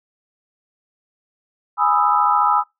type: chord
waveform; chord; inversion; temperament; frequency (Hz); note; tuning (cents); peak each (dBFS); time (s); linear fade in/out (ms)
sine; E major seventh; first; equal; 830.6 / 987.8 / 1244.5 / 1318.5; G#5 / B5 / D#6 / E6; 0 / 0 / 0 / 0; -19; 1.77-2.64; 50
effects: noise-tail reverb RT60 0.2 s tail -26 dB re dry